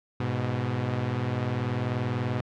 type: tone pair together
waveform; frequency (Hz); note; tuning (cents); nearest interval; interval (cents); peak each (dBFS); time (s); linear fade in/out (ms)
sawtooth; 103.8 / 124.15; G#2 / B2; 0 / +9; minor third; 309; -27 / -24; 0.2-2.41; 5
effects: low-pass 3000 Hz 12 dB/octave